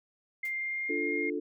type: tone with pitch glide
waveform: sine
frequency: 2104 to 2128 Hz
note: C7 to C7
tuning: +9 to +29 cents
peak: -31 dBFS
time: 0.43-1.3 s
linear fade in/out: 5 ms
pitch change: +20 cents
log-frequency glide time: 0.54-1.03 s
type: noise with exponential decay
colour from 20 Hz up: white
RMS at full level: -47 dBFS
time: 0.45-0.56 s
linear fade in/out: 2 ms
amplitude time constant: 23 ms
type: chord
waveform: sine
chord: D minor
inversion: none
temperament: equal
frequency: 293.7 / 349.2 / 440 Hz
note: D4 / F4 / A4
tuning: 0 / 0 / 0 cents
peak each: -34 / -35 / -35 dBFS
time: 0.89-1.4 s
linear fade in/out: 10 ms
effects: none